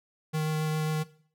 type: tone with vibrato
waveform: square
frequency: 155.4 Hz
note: D#3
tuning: 2 cents flat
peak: -27 dBFS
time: 0.33-1.04 s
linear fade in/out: 20 ms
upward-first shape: sine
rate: 7.4 Hz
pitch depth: 9 cents each way
effects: noise-tail reverb RT60 0.5 s tail -17 dB re dry